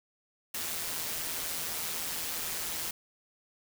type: noise with amplitude modulation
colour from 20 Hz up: white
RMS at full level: -33 dBFS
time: 0.54-2.91 s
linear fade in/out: 5 ms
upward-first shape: sine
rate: 164 Hz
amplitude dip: 50%
effects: none